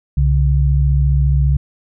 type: tone pair together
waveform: sine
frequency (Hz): 65.26 / 140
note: C2 / C#3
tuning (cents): -4 / +18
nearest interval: octave + minor second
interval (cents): 1322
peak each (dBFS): -12 / -15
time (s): 0.17-1.57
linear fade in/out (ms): 5
effects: none